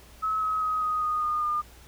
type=tone with pitch steps; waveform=sine; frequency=1288 / 1274.7 / 1261.5 / 1248.4 / 1235.5 / 1222.8 / 1210.1 Hz; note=E6 / D#6 / D#6 / D#6 / D#6 / D#6 / D#6; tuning=-41 / +41 / +23 / +5 / -13 / -30 / -49 cents; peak=-24 dBFS; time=0.22-1.62 s; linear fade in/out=20 ms; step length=200 ms; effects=added 60 Hz sine -51 dBFS peak until 1.87 s + pink hiss -53 dBFS RMS until 1.87 s